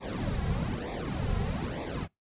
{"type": "noise with flanger", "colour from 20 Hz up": "brown", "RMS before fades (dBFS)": -32, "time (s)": [0, 2.08], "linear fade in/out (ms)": 50, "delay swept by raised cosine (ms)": [0.67, 3.37], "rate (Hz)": 1.1, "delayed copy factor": -0.95, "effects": ["noise-tail reverb RT60 0.2 s tail -26 dB re dry", "resampled to 8000 Hz"]}